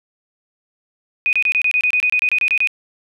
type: tone bursts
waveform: sine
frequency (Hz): 2489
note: D#7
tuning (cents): 0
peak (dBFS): -13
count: 15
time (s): 1.26-2.673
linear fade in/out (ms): 0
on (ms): 69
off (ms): 27
effects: none